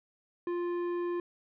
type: tone with tanh clipping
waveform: sine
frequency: 349.2 Hz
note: F4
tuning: in tune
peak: -32 dBFS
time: 0.47-1.2 s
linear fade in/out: 2 ms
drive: 11 dB
effects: none